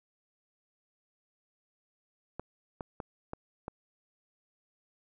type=clicks; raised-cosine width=1 ms; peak=-23 dBFS; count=5; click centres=2.396 / 2.808 / 3.002 / 3.334 / 3.681 s; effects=none